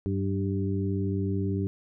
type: harmonic tone with a mistuned harmonic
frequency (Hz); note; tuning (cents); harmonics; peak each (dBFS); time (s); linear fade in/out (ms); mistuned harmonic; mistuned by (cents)
98; G2; 0; 1 / 2 / 3 / 4; -28 / -31 / -33 / -34; 0.06-1.67; 0; 2; -41
effects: none